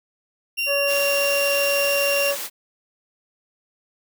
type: tone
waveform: 35% pulse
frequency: 2767 Hz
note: F7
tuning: 17 cents flat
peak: -20 dBFS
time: 0.57-2.32 s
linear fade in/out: 20 ms
type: harmonic tone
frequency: 565 Hz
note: C#5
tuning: 33 cents sharp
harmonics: 1 / 2 / 3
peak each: -21 / -33 / -34 dBFS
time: 0.66-2.37 s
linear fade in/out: 50 ms
type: high-pass noise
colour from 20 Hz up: white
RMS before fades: -30 dBFS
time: 0.86-2.5 s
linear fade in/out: 50 ms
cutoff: 270 Hz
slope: 12 dB/octave
effects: none